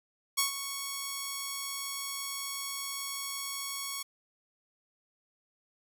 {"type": "tone with ADSR envelope", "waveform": "5% pulse", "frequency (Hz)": 1108.7, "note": "C#6", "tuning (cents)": 0, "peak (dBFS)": -12, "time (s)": [0.37, 4.03], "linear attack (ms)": 18, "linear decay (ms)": 120, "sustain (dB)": -11, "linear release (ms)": 10, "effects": []}